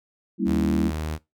sine chord, G diminished seventh, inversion none, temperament equal, 196 / 233.1 / 277.2 / 329.6 Hz, G3 / Bb3 / Db4 / Fb4, 0 / 0 / 0 / 0 cents, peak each -24 / -26 / -28 / -26 dBFS, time 0.38-0.92 s, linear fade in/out 50 ms
sawtooth tone, 77.78 Hz, D#2, in tune, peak -23 dBFS, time 0.45-1.19 s, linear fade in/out 50 ms
effects noise-tail reverb RT60 0.2 s tail -20 dB re dry

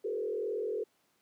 sine tone with frequency modulation, 434.7 Hz, A4, 21 cents flat, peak -31 dBFS, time 0.04-0.84 s, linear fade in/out 10 ms, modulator 42.1 Hz, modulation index 1.3, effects pink hiss -72 dBFS RMS until 1.21 s + high-pass 200 Hz 12 dB/octave

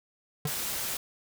square tone with exponential decay, 148.7 Hz, D3, 22 cents sharp, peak -26 dBFS, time 0.45-0.53 s, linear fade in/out 5 ms, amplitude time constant 16 ms
white noise, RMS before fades -33 dBFS, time 0.47-0.97 s, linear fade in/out 2 ms
effects none

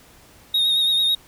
triangle tone with vibrato, 3729 Hz, A#7, in tune, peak -15 dBFS, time 0.54-1.15 s, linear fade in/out 5 ms, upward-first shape sine, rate 9.1 Hz, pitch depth 32 cents each way, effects pink hiss -50 dBFS RMS until 1.27 s

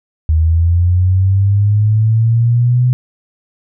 sine linear sweep, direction up, 77.78 to 126.2 Hz, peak -8 dBFS, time 0.29-2.93 s, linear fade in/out 0 ms, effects none

